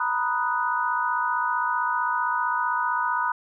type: chord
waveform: sine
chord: B major seventh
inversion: third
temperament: equal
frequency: 932.3 / 987.8 / 1244.5 / 1480 Hz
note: A#5 / B5 / D#6 / F#6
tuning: 0 / 0 / 0 / 0 cents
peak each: -29 / -26 / -28 / -28 dBFS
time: 0-3.32 s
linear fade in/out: 5 ms
effects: none